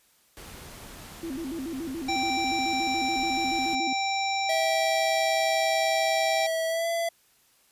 pink noise, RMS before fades -44 dBFS, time 0.37-3.75 s, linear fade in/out 0 ms
sine tone with vibrato, 296.1 Hz, D4, 14 cents sharp, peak -31 dBFS, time 1.23-3.93 s, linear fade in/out 2 ms, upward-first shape square, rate 7 Hz, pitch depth 200 cents each way
harmonic tone, 782 Hz, G5, 4 cents flat, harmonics 1 / 3 / 5 / 7 / 9, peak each -27 / -31 / -34 / -36 / -41 dBFS, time 2.08-6.47 s, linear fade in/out 10 ms
square tone with pitch glide, 651 to 672.4 Hz, E5 to E5, -22 to +34 cents, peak -26 dBFS, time 4.49-7.09 s, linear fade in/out 5 ms, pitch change +56 cents, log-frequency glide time 6.67-6.88 s
effects white hiss -63 dBFS RMS until 7.71 s + resampled to 32000 Hz

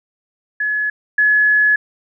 sine tone pair in turn, 1700 / 1700 Hz, G#6 / G#6, +40 / +40 cents, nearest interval unison, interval 0 cents, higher neither, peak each -16 / -10 dBFS, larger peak second, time 0.6-0.9 / 1.18-1.76 s, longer second, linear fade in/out 5 ms, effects none

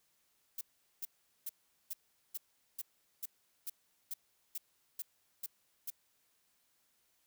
violet noise bursts, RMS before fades -40 dBFS, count 13, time 0.58-5.903 s, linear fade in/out 5 ms, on 31 ms, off 410 ms, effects white hiss -75 dBFS RMS until 7.26 s

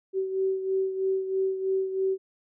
sine beating tone pair, 381.6 / 384.7 Hz, G4 / G4, -47 / -33 cents, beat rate 3.1 Hz, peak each -25 / -32 dBFS, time 0.13-2.18 s, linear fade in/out 50 ms, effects none

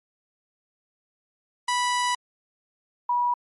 sawtooth / sine tone pair in turn, 984 / 971 Hz, B5 / B5, -7 / -30 cents, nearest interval unison, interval 23 cents, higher first, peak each -18 / -20 dBFS, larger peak first, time 1.68-2.15 / 3.09-3.34 s, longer first, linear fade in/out 5 ms, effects MP3 48 kbps

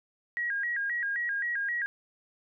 sine tone with vibrato, 1760 Hz, A6, in tune, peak -28 dBFS, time 0.37-1.86 s, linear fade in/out 0 ms, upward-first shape square, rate 3.8 Hz, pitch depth 140 cents each way, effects none

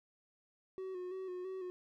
triangle tone with vibrato, 370 Hz, F#4, in tune, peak -38 dBFS, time 0.78-1.7 s, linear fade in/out 0 ms, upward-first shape square, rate 3 Hz, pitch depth 36 cents each way, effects none

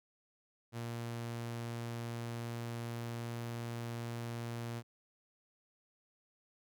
sawtooth tone, 117.4 Hz, A#2, 13 cents sharp, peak -35 dBFS, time 0.72-4.83 s, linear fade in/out 50 ms, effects none

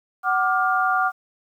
sine tone cluster, 749 / 1182 / 1412 Hz, F#5 / D6 / F6, +21 / +11 / +19 cents, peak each -22 dBFS, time 0.23-1.12 s, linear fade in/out 50 ms, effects 9-bit

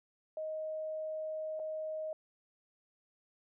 sine tone with dropouts, 626 Hz, D#5, 10 cents sharp, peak -36 dBFS, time 0.37-2.13 s, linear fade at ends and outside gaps 2 ms, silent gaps 1.594-1.598 s, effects none

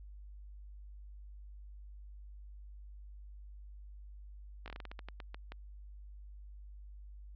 slowing click train, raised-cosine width 0.3 ms, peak -29 dBFS, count 13, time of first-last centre 4.66-5.52 s, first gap 18 ms, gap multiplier 1.23, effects added 50 Hz sine -48 dBFS peak until 7.35 s + low-pass 4000 Hz 12 dB/octave

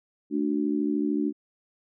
harmonic tone, 73.42 Hz, D2, in tune, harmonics 3 / 4 / 5, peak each -29 / -25 / -32 dBFS, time 0.3-1.33 s, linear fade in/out 50 ms, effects none

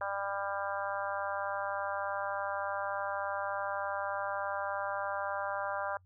harmonic tone, 198.7 Hz, G3, 24 cents sharp, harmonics 3 / 4 / 5 / 6 / 7 / 8, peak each -38 / -39 / -40 / -41 / -41 / -42 dBFS, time 0.01-5.97 s, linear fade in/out 2 ms, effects noise-tail reverb RT60 0.1 s tail -26 dB re dry + added 92 Hz sine -60 dBFS peak until 6.05 s

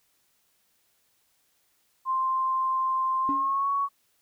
sine tone with pitch glide, 1048 to 1116.7 Hz, C6 to C#6, +2 to +12 cents, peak -23 dBFS, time 2.05-3.89 s, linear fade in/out 50 ms, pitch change +110 cents, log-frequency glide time 3.2-3.7 s
triangle tone with exponential decay, 282.6 Hz, C#4, 34 cents sharp, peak -24 dBFS, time 3.29-3.56 s, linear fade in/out 0 ms, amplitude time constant 57 ms
effects white hiss -69 dBFS RMS until 4.21 s

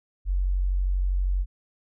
sine tone, 46.25 Hz, F#1, in tune, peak -21 dBFS, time 0.25-1.46 s, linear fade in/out 50 ms, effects none

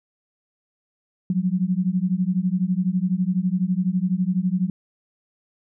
sine beating tone pair, 177.5 / 189.5 Hz, F3 / F#3, +28 / +42 cents, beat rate 12 Hz, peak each -22 dBFS, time 1.3-4.7 s, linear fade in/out 2 ms, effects none

